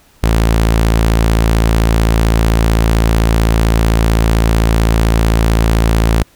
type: tone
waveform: sawtooth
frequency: 55.7 Hz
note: A1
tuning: 22 cents sharp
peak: -5 dBFS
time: 0.23-6.23 s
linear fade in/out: 5 ms
effects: pink hiss -49 dBFS RMS until 6.35 s